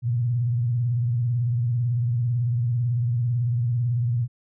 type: tone with vibrato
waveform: sine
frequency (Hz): 120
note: B2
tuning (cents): -49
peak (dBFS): -20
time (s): 0.02-4.28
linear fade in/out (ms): 50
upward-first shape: triangle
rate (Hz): 18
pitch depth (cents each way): 120
effects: none